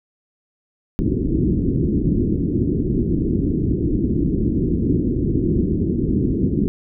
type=low-pass noise; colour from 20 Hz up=white; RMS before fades=-19 dBFS; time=0.99-6.68 s; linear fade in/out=0 ms; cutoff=360 Hz; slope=48 dB/octave; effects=none